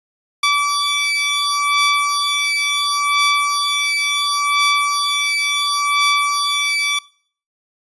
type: beating tone pair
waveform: 15% pulse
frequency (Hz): 1154 / 1154.71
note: D6 / D6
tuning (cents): -31 / -30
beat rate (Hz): 0.71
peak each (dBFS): -12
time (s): 0.43-6.99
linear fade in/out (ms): 5
effects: noise-tail reverb RT60 0.5 s tail -21 dB re dry + resampled to 24000 Hz